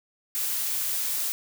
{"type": "noise", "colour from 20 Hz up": "blue", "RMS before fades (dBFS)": -28, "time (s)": [0.35, 1.32], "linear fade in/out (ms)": 0, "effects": []}